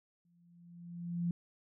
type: tone with exponential growth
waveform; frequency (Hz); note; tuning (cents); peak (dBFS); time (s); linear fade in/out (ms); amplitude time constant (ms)
sine; 172.5; F3; -21; -29; 0.25-1.31; 2; 230
effects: none